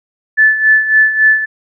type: tone with tremolo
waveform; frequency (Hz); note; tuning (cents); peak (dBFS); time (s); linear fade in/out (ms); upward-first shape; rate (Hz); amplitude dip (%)
sine; 1744; A6; -16; -4; 0.37-1.46; 20; sine; 3.6; 70
effects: none